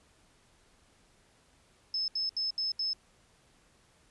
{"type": "tone bursts", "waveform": "sine", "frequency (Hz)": 5220, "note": "E8", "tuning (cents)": -18, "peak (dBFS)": -29, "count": 5, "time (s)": [1.94, 2.932], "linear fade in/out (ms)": 2, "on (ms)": 140, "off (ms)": 73, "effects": ["pink hiss -65 dBFS RMS until 4.1 s", "resampled to 24000 Hz"]}